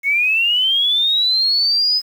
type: linear sweep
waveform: sine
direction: up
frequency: 2172 to 5080 Hz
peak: -13 dBFS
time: 0.03-2.02 s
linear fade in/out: 50 ms
effects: 7-bit